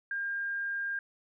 sine tone, 1606 Hz, G6, 41 cents sharp, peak -31 dBFS, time 0.11-0.99 s, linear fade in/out 2 ms, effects none

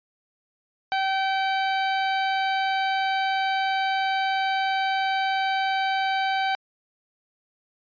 sawtooth tone, 771 Hz, G5, 29 cents flat, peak -18 dBFS, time 0.92-6.55 s, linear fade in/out 0 ms, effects resampled to 11025 Hz

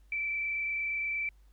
sine tone with frequency modulation, 2324 Hz, D7, 19 cents flat, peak -30 dBFS, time 0.12-1.29 s, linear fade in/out 2 ms, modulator 28.6 Hz, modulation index 1.1, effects added 50 Hz sine -56 dBFS peak until 1.52 s + pink hiss -73 dBFS RMS until 1.52 s

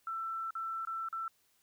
sine tone with dropouts, 1335 Hz, E6, 22 cents sharp, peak -35 dBFS, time 0.07-1.28 s, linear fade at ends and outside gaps 2 ms, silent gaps 0.507-0.552 / 0.851-0.872 / 1.087-1.127 s, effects white hiss -72 dBFS RMS until 1.62 s

